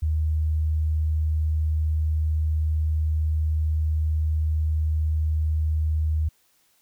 sine tone, 77.78 Hz, D#2, in tune, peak -20 dBFS, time 0.02-6.29 s, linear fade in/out 10 ms, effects white hiss -64 dBFS RMS until 6.81 s

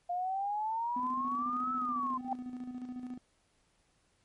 sine exponential two-way sweep, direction up then down, 698.5 to 1318.5 to 1026 Hz, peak -31 dBFS, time 0.09-2.18 s, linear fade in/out 10 ms, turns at 1.74 s
triangle tone with tremolo, 250 Hz, B3, 21 cents sharp, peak -35 dBFS, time 0.96-3.18 s, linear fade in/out 5 ms, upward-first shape square, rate 14 Hz, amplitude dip 50%
sine tone with exponential growth, 784 Hz, G5, in tune, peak -27 dBFS, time 2.16-2.33 s, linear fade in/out 2 ms, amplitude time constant 35 ms
effects pink hiss -72 dBFS RMS until 4.24 s + MP3 48 kbps

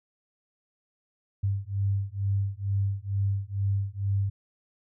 sine beating tone pair, 98 / 100.2 Hz, G2 / G2, 0 / +38 cents, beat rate 2.2 Hz, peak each -28 dBFS, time 1.43-4.3 s, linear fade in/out 10 ms, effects none

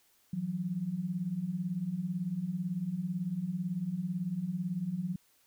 sine beating tone pair, 164.81 / 182.81 Hz, E3 / F#3, 0 / -21 cents, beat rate 18 Hz, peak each -37 / -33 dBFS, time 0.33-5.16 s, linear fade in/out 5 ms, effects white hiss -68 dBFS RMS until 5.46 s

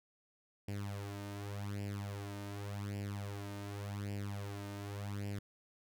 sawtooth tone with flanger, 101.1 Hz, G#2, 46 cents flat, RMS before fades -42 dBFS, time 0.68-5.39 s, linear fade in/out 5 ms, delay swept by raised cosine 0.39 to 3.29 ms, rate 0.87 Hz, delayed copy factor +0.75, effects none

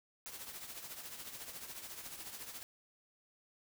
white noise with tremolo, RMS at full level -45 dBFS, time 0.26-2.63 s, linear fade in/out 0 ms, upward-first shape triangle, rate 14 Hz, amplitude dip 65%, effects none

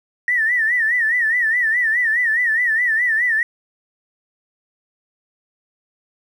triangle tone with vibrato, 1864.7 Hz, A#6, in tune, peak -11 dBFS, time 0.28-3.43 s, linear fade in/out 2 ms, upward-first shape sine, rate 4.8 Hz, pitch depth 120 cents each way, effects tanh soft clip ceiling -13 dBFS

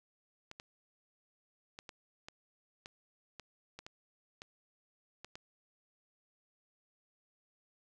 clicks, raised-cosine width 0.2 ms, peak -29 dBFS, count 12, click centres 0.514 / 0.599 / 1.789 / 1.892 / 2.285 / 2.859 / 3.397 / 3.79 / 3.865 / 4.419 / 5.246 / 5.355 s, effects none

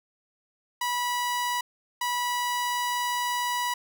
sawtooth tone pair in turn, 977 / 977 Hz, B5 / B5, -19 / -19 cents, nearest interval unison, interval 0 cents, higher neither, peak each -22 dBFS, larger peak neither, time 0.81-1.61 / 2.01-3.74 s, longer second, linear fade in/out 5 ms, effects none

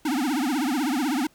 square tone with vibrato, 276.6 Hz, C#4, 4 cents flat, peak -23 dBFS, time 0.05-1.27 s, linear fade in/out 5 ms, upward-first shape triangle, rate 16 Hz, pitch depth 290 cents each way, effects pink hiss -60 dBFS RMS until 1.34 s

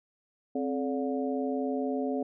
harmonic tone with a mistuned harmonic, 143.9 Hz, D3, 35 cents flat, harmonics 2 / 3 / 4 / 5, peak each -30 / -34 / -36 / -38 dBFS, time 0.55-2.23 s, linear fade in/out 5 ms, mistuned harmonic 2, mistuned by -150 cents, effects none

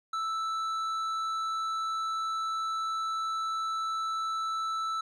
sine tone with tanh clipping, 1318.5 Hz, E6, in tune, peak -31 dBFS, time 0.13-5.01 s, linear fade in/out 5 ms, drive 9 dB, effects none

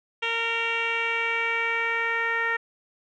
10% pulse tone with low-pass filter sweep, 460.3 Hz, A#4, 22 cents flat, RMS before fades -26 dBFS, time 0.22-2.57 s, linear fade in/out 10 ms, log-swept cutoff 3000 to 1900 Hz, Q 3.8, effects none

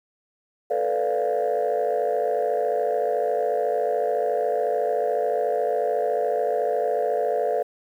sine chord, B half-diminished seventh, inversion third, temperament equal with one note detuned, 440 / 493.9 / 582.6 / 698.5 Hz, A4 / B4 / D5 / F5, 0 / 0 / -14 / 0 cents, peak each -25 dBFS, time 0.7-7.63 s, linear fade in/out 10 ms, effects tanh soft clip ceiling -15 dBFS + 9-bit

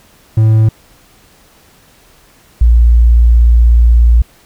triangle / sine tone pair in turn, 110 / 58.27 Hz, A2 / A#1, 0 / 0 cents, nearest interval major seventh, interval 1100 cents, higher first, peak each -3 dBFS, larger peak neither, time 0.37-0.69 / 2.61-4.22 s, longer second, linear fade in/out 5 ms, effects pink hiss -46 dBFS RMS until 4.45 s

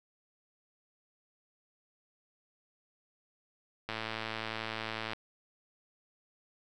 click train, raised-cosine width 0.3 ms, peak -20 dBFS, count 139, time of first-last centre 3.89-5.133 s, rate 111 Hz, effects none

